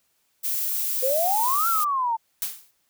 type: noise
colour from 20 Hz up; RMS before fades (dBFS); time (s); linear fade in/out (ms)
violet; -26; 0.43-1.85; 20
type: exponential two-way sweep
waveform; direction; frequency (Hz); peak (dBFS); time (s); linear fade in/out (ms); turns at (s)
sine; up then down; 493.9 to 1387 to 886; -21; 1.02-2.17; 20; 1.68
type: noise with exponential decay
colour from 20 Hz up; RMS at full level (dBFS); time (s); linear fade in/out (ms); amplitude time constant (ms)
blue; -24; 2.42-2.71; 1; 63
effects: white hiss -69 dBFS RMS until 2.89 s